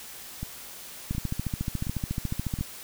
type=two click trains; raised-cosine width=5 ms; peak=-16 / -20 dBFS; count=22 / 4; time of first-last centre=1.11-2.61 / 0.43-2.588 s; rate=14 / 1.39 Hz; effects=white hiss -43 dBFS RMS until 2.83 s